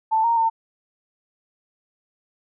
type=tone with pitch steps; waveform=sine; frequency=884 / 929 / 904 Hz; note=A5 / A#5 / A5; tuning=+8 / -6 / +47 cents; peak=-16 dBFS; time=0.11-0.5 s; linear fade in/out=20 ms; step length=130 ms; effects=none